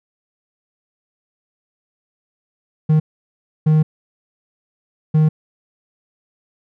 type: tone bursts at uneven times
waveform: triangle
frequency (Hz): 155.2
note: D#3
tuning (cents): -4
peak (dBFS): -8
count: 3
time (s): 2.89-3 / 3.66-3.83 / 5.14-5.29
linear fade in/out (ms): 10
effects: none